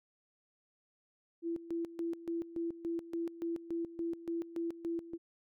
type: tone with tremolo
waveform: sine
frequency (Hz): 335.6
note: E4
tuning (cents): +31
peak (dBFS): -33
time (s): 1.42-5.18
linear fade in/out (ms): 50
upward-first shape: square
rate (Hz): 3.5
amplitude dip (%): 80
effects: none